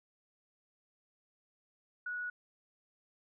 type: tone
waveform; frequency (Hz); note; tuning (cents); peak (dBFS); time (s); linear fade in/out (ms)
sine; 1464; F#6; -19; -36; 2.06-2.3; 5
effects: none